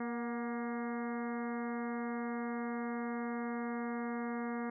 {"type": "harmonic tone with a mistuned harmonic", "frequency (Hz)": 236.2, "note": "A#3", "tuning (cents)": 23, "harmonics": [1, 2, 3, 4, 5, 6, 7, 8, 9], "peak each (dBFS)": [-37, -43, -46, -49, -48, -51, -52, -53, -54], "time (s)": [0, 4.7], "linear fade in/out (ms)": 5, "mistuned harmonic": 3, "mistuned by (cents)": 40, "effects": []}